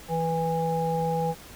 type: harmonic tone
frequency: 164 Hz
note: E3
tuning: 9 cents flat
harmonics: 1 / 3 / 5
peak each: -28 / -28 / -28 dBFS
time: 0.08-1.35 s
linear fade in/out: 50 ms
effects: pink hiss -46 dBFS RMS until 1.55 s